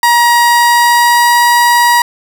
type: tone with pitch glide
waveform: 30% pulse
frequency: 951 to 957.6 Hz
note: A#5 to A#5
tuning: +34 to +46 cents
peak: -3 dBFS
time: 0.03-2.02 s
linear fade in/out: 2 ms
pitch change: +12 cents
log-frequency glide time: 0.44-1.45 s
effects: none